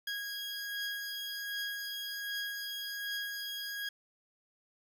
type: beating tone pair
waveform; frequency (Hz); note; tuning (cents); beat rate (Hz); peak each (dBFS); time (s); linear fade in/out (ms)
20% pulse; 1643 / 1644.3; G#6 / G#6; -19 / -18; 1.3; -39 / -33; 0.07-3.89; 5
effects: none